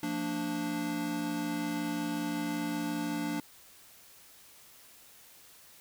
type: chord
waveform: square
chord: Bb major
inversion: second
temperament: equal with one note detuned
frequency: 174.61 / 228.3 / 293.7 Hz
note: F3 / Bb3 / D4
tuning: 0 / -36 / 0 cents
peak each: -40 / -39 / -34 dBFS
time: 0.03-3.4 s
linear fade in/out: 2 ms
effects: white hiss -56 dBFS RMS until 5.8 s